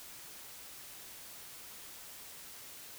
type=silence; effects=white hiss -50 dBFS RMS until 2.98 s